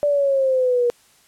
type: exponential sweep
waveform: sine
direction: down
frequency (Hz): 587.3 to 477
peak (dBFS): -15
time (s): 0.03-0.9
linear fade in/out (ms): 0
effects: white hiss -55 dBFS RMS until 1.27 s + low-pass 11000 Hz 12 dB/octave